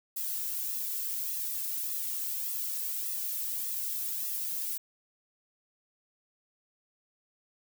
violet noise with flanger, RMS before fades -34 dBFS, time 0.16-4.78 s, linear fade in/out 10 ms, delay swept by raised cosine 1.3 to 2.1 ms, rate 1.7 Hz, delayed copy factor -0.7, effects none

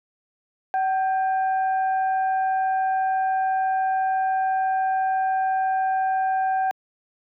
sine tone with frequency modulation, 761 Hz, F#5, 48 cents sharp, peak -19 dBFS, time 0.74-6.71 s, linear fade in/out 0 ms, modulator 830 Hz, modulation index 0.45, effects high-pass 400 Hz 12 dB/octave

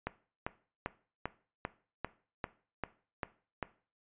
click train, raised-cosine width 0.5 ms, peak -19 dBFS, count 10, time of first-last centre 0.07-3.627 s, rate 2.53 Hz, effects noise-tail reverb RT60 0.4 s tail -17 dB re dry + resampled to 8000 Hz

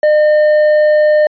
sine tone with hard clipping, 606 Hz, D#5, 46 cents flat, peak -8 dBFS, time 0.03-1.27 s, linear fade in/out 2 ms, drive 5 dB, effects resampled to 11025 Hz

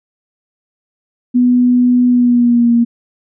sine tone with pitch glide, 246.9 to 235.2 Hz, B3 to A#3, 0 to +16 cents, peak -7 dBFS, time 1.34-2.85 s, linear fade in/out 20 ms, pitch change -84 cents, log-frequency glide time 2.08-2.73 s, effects none

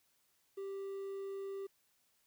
triangle tone with quantisation, 392 Hz, G4, in tune, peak -38 dBFS, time 0.57-1.67 s, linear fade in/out 10 ms, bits 11, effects white hiss -75 dBFS RMS until 2.26 s

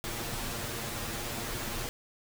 pink noise with comb filter, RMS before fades -36 dBFS, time 0.04-1.89 s, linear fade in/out 0 ms, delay 8.6 ms, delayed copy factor +0.65, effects none

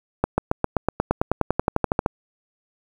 accelerating click train, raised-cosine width 1 ms, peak -4 dBFS, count 19, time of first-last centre 0.24-2.061 s, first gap 140 ms, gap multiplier 0.96, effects 7-bit

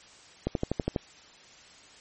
click train, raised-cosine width 2 ms, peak -13 dBFS, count 7, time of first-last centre 0.47-0.962 s, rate 12.2 Hz, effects white hiss -53 dBFS RMS until 2 s + MP3 32 kbps

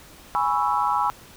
sine chord, C# minor seventh, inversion second, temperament equal, 830.6 / 987.8 / 1108.7 / 1318.5 Hz, G#5 / B5 / C#6 / E6, 0 / 0 / 0 / 0 cents, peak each -24 / -24 / -27 / -26 dBFS, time 0.35-1.1 s, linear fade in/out 0 ms, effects pink hiss -47 dBFS RMS until 1.36 s

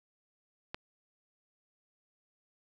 click, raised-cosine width 0.3 ms, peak -21 dBFS, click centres 0.745 s, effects none

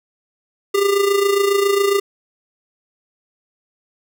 square tone with amplitude modulation, 400 Hz, G4, 35 cents sharp, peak -12 dBFS, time 0.74-2 s, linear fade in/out 10 ms, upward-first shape sine, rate 27.3 Hz, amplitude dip 60%, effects none

